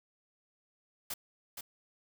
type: noise with echo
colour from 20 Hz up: white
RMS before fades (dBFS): -38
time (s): 1.1-1.14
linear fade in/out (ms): 5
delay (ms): 470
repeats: 1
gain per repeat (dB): -5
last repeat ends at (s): 1.61
effects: none